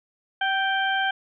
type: harmonic tone with a mistuned harmonic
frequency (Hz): 784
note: G5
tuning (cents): 0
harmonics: 1 / 2 / 3 / 4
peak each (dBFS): -25 / -24 / -36 / -30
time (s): 0.41-1.11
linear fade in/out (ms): 5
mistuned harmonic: 1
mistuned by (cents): -29
effects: none